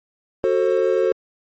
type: chord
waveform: triangle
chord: F# diminished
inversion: none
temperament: just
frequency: 370 / 444 / 532.8 Hz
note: F#4 / A4 / C5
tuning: 0 / +16 / +31 cents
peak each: -18 dBFS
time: 0.44-1.12 s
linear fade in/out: 0 ms
effects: MP3 32 kbps